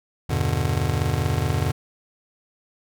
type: chord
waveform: square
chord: E minor seventh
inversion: none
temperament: just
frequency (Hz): 82.41 / 98.89 / 123.61 / 148.33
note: E2 / G2 / B2 / D3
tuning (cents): 0 / +16 / +2 / +18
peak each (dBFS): -27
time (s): 0.29-1.72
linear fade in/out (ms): 10
effects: none